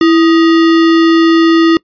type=tone with sample-and-hold; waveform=sine; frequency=330 Hz; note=E4; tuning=2 cents sharp; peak=-4 dBFS; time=0.01-1.77 s; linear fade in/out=2 ms; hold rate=1575 Hz; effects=noise-tail reverb RT60 0.1 s tail -24 dB re dry + resampled to 11025 Hz